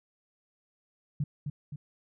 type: tone with echo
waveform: sine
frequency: 145.3 Hz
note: D3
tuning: 18 cents flat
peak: -26 dBFS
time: 1.2-1.24 s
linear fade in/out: 5 ms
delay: 260 ms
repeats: 2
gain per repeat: -5 dB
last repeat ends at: 1.76 s
effects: none